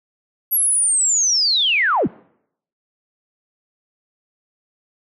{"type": "linear sweep", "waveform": "sine", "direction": "down", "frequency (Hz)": [11680, 71.3], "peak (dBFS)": -14, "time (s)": [0.51, 2.08], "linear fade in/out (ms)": 20, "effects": ["noise-tail reverb RT60 0.7 s tail -23 dB re dry"]}